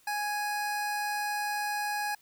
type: tone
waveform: 25% pulse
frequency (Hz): 830.6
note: G#5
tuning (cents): 0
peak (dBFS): -26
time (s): 0.07-2.15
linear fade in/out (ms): 5
effects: white hiss -63 dBFS RMS until 2.21 s